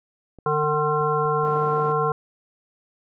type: clicks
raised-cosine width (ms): 2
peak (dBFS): -30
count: 6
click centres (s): 0.387 / 0.64 / 0.743 / 1.011 / 1.255 / 1.435
type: harmonic tone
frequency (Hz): 151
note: D3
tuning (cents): +48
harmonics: 1 / 3 / 5 / 7 / 9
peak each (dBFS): -27 / -23 / -28 / -24 / -28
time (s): 0.46-2.12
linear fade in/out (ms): 2
type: band-pass noise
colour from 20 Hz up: white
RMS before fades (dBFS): -38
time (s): 1.45-1.92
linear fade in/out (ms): 0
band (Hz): 170 to 520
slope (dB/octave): 12
effects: none